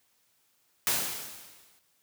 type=noise with exponential decay; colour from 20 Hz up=white; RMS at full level=-25 dBFS; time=0.87-1.79 s; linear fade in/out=0 ms; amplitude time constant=200 ms; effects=white hiss -70 dBFS RMS until 2.02 s + high-pass 60 Hz 12 dB/octave